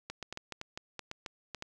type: clicks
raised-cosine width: 0.2 ms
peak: -22 dBFS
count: 12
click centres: 0.1 / 0.227 / 0.326 / 0.374 / 0.523 / 0.614 / 0.775 / 0.993 / 1.114 / 1.262 / 1.547 / 1.624 s
effects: none